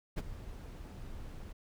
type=noise with ADSR envelope; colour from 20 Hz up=brown; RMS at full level=-30 dBFS; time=0.16-1.53 s; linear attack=24 ms; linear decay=27 ms; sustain=-15 dB; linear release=12 ms; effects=none